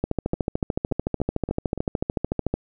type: two click trains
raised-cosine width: 2 ms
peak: -16 / -9 dBFS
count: 6 / 35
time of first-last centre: 0.34-1.777 / 0.04-2.54 s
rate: 3.48 / 13.6 Hz
effects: none